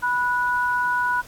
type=tone pair together; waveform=sine; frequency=985.3 / 1467 Hz; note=B5 / F#6; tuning=-4 / -15 cents; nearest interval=perfect fifth; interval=689 cents; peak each=-22 / -22 dBFS; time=0.02-1.22 s; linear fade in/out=20 ms; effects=pink hiss -46 dBFS RMS until 1.27 s + AAC 64 kbps